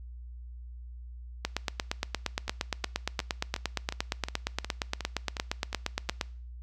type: two click trains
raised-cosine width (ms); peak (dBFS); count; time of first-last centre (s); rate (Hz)
0.2; -17 / -11; 11 / 42; 2.48-6.09 / 1.45-6.212; 2.77 / 8.61
effects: noise-tail reverb RT60 0.5 s tail -22 dB re dry + added 60 Hz sine -41 dBFS peak until 6.62 s